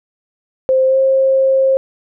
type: tone with pitch glide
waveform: sine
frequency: 523.3 to 533.1 Hz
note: C5 to C5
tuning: 0 to +32 cents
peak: -9 dBFS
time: 0.69-1.77 s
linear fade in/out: 0 ms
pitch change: +32 cents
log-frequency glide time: 0.86-0.98 s
effects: none